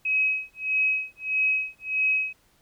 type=tone with tremolo; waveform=sine; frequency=2547 Hz; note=D#7; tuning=40 cents sharp; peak=-19 dBFS; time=0.05-2.33 s; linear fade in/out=5 ms; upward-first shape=sine; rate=1.6 Hz; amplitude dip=100%; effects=pink hiss -63 dBFS RMS until 2.61 s